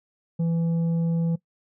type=tone with tanh clipping; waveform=triangle; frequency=166.6 Hz; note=E3; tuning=19 cents sharp; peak=-22 dBFS; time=0.39-1.36 s; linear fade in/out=10 ms; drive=10 dB; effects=noise-tail reverb RT60 0.1 s tail -20 dB re dry